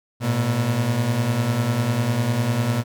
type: beating tone pair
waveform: 30% pulse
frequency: 110.8 / 120.8 Hz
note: A2 / B2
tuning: +13 / -38 cents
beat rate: 10 Hz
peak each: -22 / -18 dBFS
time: 0.2-2.84 s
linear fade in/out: 50 ms
effects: none